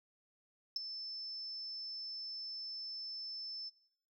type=tone with ADSR envelope; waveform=sine; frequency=5280 Hz; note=E8; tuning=2 cents sharp; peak=-29 dBFS; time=0.76-3.7 s; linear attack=3 ms; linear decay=15 ms; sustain=-13 dB; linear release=22 ms; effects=noise-tail reverb RT60 0.8 s tail -22 dB re dry + tanh soft clip ceiling -29 dBFS